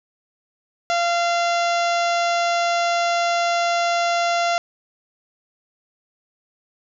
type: harmonic tone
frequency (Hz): 689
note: F5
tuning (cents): -24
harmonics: 1 / 2 / 3 / 4 / 5 / 6 / 7 / 8 / 9 / 10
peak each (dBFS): -19 / -25 / -29 / -31 / -33 / -35 / -36 / -37 / -38 / -39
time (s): 0.9-4.58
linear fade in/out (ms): 0
effects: none